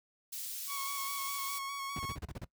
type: high-pass noise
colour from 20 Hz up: white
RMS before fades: -41 dBFS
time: 0.32-1.59 s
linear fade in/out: 10 ms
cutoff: 4000 Hz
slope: 12 dB/octave
type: tone with vibrato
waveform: sawtooth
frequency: 1108.7 Hz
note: C#6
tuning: in tune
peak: -34 dBFS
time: 0.67-2.17 s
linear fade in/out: 50 ms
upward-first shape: square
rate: 4.9 Hz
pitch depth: 20 cents each way
type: noise bursts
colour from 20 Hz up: brown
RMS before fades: -38 dBFS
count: 8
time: 1.96-2.445 s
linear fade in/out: 2 ms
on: 30 ms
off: 35 ms
effects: noise-tail reverb RT60 0.1 s tail -20 dB re dry + high-pass 60 Hz 12 dB/octave